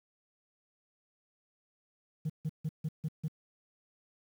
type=tone bursts; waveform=sine; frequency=155.56 Hz; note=D#3; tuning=in tune; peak=-28 dBFS; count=6; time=2.25-3.282 s; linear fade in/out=10 ms; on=47 ms; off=150 ms; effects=tanh soft clip ceiling -29 dBFS + 10-bit

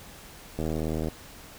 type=click train; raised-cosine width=2 ms; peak=-17 dBFS; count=40; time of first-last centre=0.59-1.084 s; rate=78.9 Hz; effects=pink hiss -47 dBFS RMS until 1.58 s

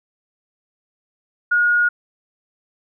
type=tone; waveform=sine; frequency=1439 Hz; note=F#6; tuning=49 cents flat; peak=-13 dBFS; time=1.51-1.89 s; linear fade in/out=10 ms; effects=none

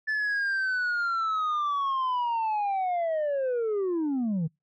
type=linear sweep; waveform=sine; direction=down; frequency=1750 to 148.5 Hz; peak=-22 dBFS; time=0.07-4.48 s; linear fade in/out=20 ms; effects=noise-tail reverb RT60 0.2 s tail -26 dB re dry + tanh soft clip ceiling -24 dBFS

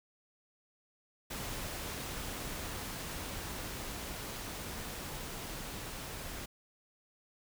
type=noise with level ramp; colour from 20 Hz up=pink; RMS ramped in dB=-40 to -43 dBFS; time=1.3-6.46 s; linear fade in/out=10 ms; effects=none

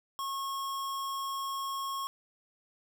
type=tone; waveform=square; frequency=1090 Hz; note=C#6; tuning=29 cents flat; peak=-34 dBFS; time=0.19-2.07 s; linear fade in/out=0 ms; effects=12-bit

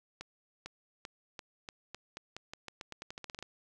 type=accelerating click train; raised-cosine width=0.2 ms; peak=-25 dBFS; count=20; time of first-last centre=0.21-3.426 s; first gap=450 ms; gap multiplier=0.87; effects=none

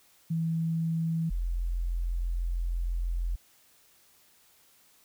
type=tone pair in turn; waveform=sine; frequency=163.7 / 43.08 Hz; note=E3 / F1; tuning=-12 / -23 cents; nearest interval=octave + major seventh; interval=2311 cents; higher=first; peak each=-26 / -27 dBFS; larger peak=first; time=0.3-1.3 / 1.3-3.36 s; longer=second; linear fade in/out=10 ms; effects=white hiss -62 dBFS RMS until 5.04 s

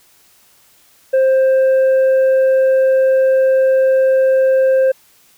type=tone with tanh clipping; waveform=triangle; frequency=527 Hz; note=C5; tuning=12 cents sharp; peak=-10 dBFS; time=1.13-4.92 s; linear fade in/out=10 ms; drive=8 dB; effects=white hiss -51 dBFS RMS until 5.37 s

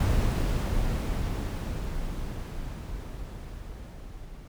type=noise with level ramp; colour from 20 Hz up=brown; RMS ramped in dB=-23 to -44 dBFS; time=0-4.48 s; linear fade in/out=5 ms; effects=none

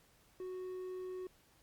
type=tone; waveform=triangle; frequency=369.2 Hz; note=F#4; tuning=4 cents flat; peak=-39 dBFS; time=0.4-1.27 s; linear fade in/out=2 ms; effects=pink hiss -68 dBFS RMS until 1.62 s + Opus 48 kbps

